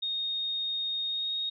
sine tone with pitch glide, 3708 to 3734 Hz, A#7 to A#7, -10 to +2 cents, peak -29 dBFS, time 0.02-1.5 s, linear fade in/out 10 ms, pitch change +12 cents, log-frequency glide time 1.04-1.31 s, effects none

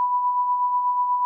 sine tone with tremolo, 987.8 Hz, B5, in tune, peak -17 dBFS, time 0-1.25 s, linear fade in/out 0 ms, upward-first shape sine, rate 8.2 Hz, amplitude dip 40%, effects none

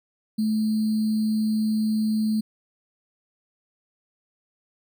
sine tone with sample-and-hold, 216.8 Hz, A3, 25 cents flat, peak -20 dBFS, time 0.38-2.41 s, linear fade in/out 10 ms, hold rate 4410 Hz, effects none

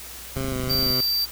15% pulse tone with vibrato, 130.81 Hz, C3, in tune, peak -20 dBFS, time 0.36-1.01 s, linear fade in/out 2 ms, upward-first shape square, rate 3 Hz, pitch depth 31 cents each way
click train, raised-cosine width 5 ms, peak -18 dBFS, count 15, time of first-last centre 0.37-0.904 s, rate 26.2 Hz
square tone, 4664 Hz, D8, 13 cents flat, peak -21 dBFS, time 0.69-1.26 s, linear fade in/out 20 ms
effects added 60 Hz sine -46 dBFS peak until 1.31 s + white hiss -39 dBFS RMS until 1.31 s

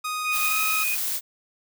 sawtooth tone with pitch glide, 1244.5 to 1272.1 Hz, D#6 to D#6, 0 to +38 cents, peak -23 dBFS, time 0.04-0.84 s, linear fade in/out 10 ms, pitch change +38 cents, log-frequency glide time 0.48-0.56 s
sine tone, 2482 Hz, D#7, 5 cents flat, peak -25 dBFS, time 0.23-0.96 s, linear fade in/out 20 ms
blue noise, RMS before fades -27 dBFS, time 0.31-1.21 s, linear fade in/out 50 ms
effects none

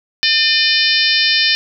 harmonic tone with a mistuned harmonic, 600 Hz, D5, 37 cents sharp, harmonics 3 / 4 / 5 / 6 / 7 / 8 / 9, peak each -19 / -19 / -19 / -19 / -19 / -19 / -19 dBFS, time 0.23-1.55 s, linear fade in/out 0 ms, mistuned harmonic 4, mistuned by +36 cents, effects none

